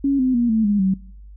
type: tone with pitch steps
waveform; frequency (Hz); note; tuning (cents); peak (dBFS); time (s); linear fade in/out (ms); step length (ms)
sine; 277.2 / 257.1 / 238.5 / 221.3 / 205.3 / 190.43; C#4 / C4 / A#3 / A3 / G#3 / G3; 0 / -30 / +40 / +10 / -20 / -50; -15; 0.04-0.94; 5; 150
effects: noise-tail reverb RT60 0.7 s tail -23 dB re dry + added 50 Hz sine -38 dBFS peak until 1.36 s